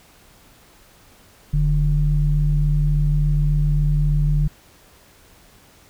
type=tone pair together; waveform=sine; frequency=41.73 / 148.7 Hz; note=E1 / D3; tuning=+22 / +22 cents; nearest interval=octave + minor seventh; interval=2200 cents; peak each=-17 dBFS; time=1.53-4.48 s; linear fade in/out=10 ms; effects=tanh soft clip ceiling -7 dBFS + pink hiss -51 dBFS RMS until 5.89 s